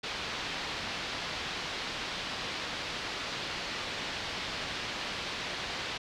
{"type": "low-pass noise", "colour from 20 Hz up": "white", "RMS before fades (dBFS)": -37, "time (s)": [0.03, 5.98], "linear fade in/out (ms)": 10, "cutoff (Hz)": 4400, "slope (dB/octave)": 24, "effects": []}